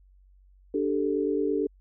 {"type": "chord", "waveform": "sine", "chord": "D suspended fourth", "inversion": "none", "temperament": "just", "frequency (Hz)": [293.7, 391.6, 440.5], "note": ["D4", "G4", "A4"], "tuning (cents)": [0, -2, 2], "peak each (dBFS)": -28, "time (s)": [0.74, 1.67], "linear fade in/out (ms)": 5, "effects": ["added 47 Hz sine -54 dBFS peak until 1.8 s"]}